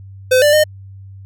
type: tone with pitch steps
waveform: square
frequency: 511 / 590 / 610 Hz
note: C5 / D5 / D#5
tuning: -41 / +8 / -34 cents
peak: -9 dBFS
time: 0.31-0.64 s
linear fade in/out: 10 ms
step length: 110 ms
effects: added 97 Hz sine -33 dBFS peak until 1.25 s